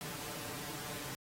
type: noise with comb filter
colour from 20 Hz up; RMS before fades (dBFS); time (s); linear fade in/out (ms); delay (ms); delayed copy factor
pink; -43; 0.01-1.15; 0; 6.8; +0.95
effects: high-pass 80 Hz 12 dB/octave + AAC 48 kbps